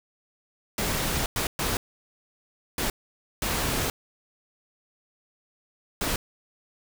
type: noise bursts at uneven times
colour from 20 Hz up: pink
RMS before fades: -27 dBFS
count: 6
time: 0.78-1.26 / 1.36-1.47 / 1.59-1.77 / 2.78-2.9 / 3.42-3.9 / 6.01-6.16 s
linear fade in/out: 2 ms
effects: none